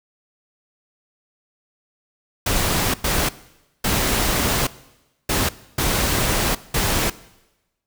pink noise bursts at uneven times, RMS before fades -20 dBFS, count 6, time 2.46-2.94 / 3.04-3.29 / 3.84-4.67 / 5.29-5.49 / 5.78-6.55 / 6.74-7.1 s, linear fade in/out 5 ms, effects noise-tail reverb RT60 1.0 s tail -19 dB re dry

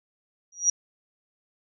sine tone with exponential growth, 5760 Hz, F#8, 47 cents flat, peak -14 dBFS, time 0.52-0.7 s, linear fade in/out 5 ms, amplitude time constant 37 ms, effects none

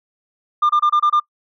sine tone bursts, 1200 Hz, D6, 37 cents sharp, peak -9 dBFS, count 6, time 0.62-1.2 s, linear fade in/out 10 ms, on 75 ms, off 26 ms, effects noise-tail reverb RT60 0.1 s tail -26 dB re dry + tanh soft clip ceiling -10 dBFS

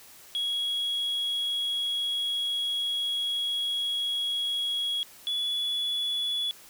sine tone pair in turn, 3322 / 3415 Hz, G#7 / G#7, 0 / +48 cents, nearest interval unison, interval 48 cents, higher second, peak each -24 dBFS, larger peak neither, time 0.35-5.03 / 5.27-6.51 s, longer first, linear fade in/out 0 ms, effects tanh soft clip ceiling -25 dBFS + white hiss -51 dBFS RMS until 6.69 s

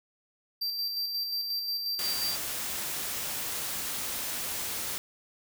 square tone with tremolo, 4699 Hz, D8, in tune, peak -29 dBFS, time 0.61-2.36 s, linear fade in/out 10 ms, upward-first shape square, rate 5.6 Hz, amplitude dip 35%
white noise, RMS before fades -34 dBFS, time 1.99-4.98 s, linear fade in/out 0 ms
effects none

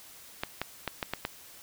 clicks, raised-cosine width 0.3 ms, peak -14 dBFS, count 6, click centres 0.435 / 0.616 / 0.877 / 1.028 / 1.136 / 1.251 s, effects white hiss -51 dBFS RMS until 1.62 s

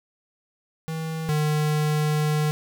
square tone pair in turn, 160.4 / 151.65 Hz, E3 / D#3, -47 / -44 cents, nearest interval minor second, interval 97 cents, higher first, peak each -28 / -21 dBFS, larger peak second, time 0.88-1.29 / 1.29-2.51 s, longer second, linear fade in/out 0 ms, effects none

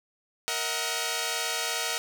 5% pulse chord, D# minor, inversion second, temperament equal with one note detuned, 466.2 / 637.5 / 740 Hz, A#4 / D#5 / F#5, 0 / +42 / 0 cents, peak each -21 dBFS, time 0.48-1.98 s, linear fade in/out 0 ms, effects none

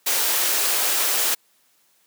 white high-pass noise, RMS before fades -21 dBFS, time 0.06-1.35 s, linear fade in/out 10 ms, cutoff 330 Hz, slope 24 dB/octave, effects white hiss -62 dBFS RMS until 2.06 s + high-pass 150 Hz 12 dB/octave

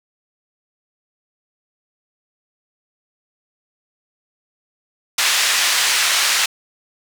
pink band-pass noise, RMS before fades -17 dBFS, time 5.18-6.46 s, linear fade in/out 5 ms, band 1700 to 8400 Hz, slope 12 dB/octave, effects none

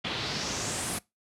pink noise with low-pass filter sweep, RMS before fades -32 dBFS, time 0.04-0.99 s, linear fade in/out 10 ms, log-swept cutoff 3300 to 11000 Hz, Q 2.9, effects noise-tail reverb RT60 0.2 s tail -22 dB re dry + high-pass 100 Hz 12 dB/octave

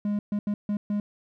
triangle tone bursts at uneven times, 206.2 Hz, G#3, 12 cents flat, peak -22 dBFS, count 5, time 0.05-0.19 / 0.32-0.39 / 0.47-0.54 / 0.69-0.77 / 0.9-1 s, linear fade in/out 2 ms, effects none

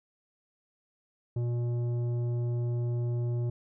triangle tone with tanh clipping, 120 Hz, B2, 49 cents flat, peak -29 dBFS, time 1.36-3.5 s, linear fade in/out 5 ms, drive 14 dB, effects none

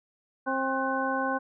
harmonic tone with a mistuned harmonic, 265.7 Hz, C4, 27 cents sharp, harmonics 1 / 2 / 3 / 4 / 6, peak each -32 / -32 / -32 / -32 / -32 dBFS, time 0.46-1.39 s, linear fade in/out 20 ms, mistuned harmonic 6, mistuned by -100 cents, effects none

